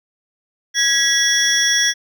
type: tone cluster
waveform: triangle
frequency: 1662 / 1940 / 3356 / 5540 / 5800 Hz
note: G#6 / B6 / G#7 / F8 / F#8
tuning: +1 / -31 / +17 / -15 / -35 cents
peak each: -18 dBFS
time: 0.74-1.94 s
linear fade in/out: 50 ms
effects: tanh soft clip ceiling -5 dBFS